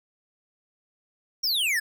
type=exponential sweep; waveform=square; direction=down; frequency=5730 to 1664 Hz; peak=-23 dBFS; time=1.43-1.8 s; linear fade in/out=10 ms; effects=none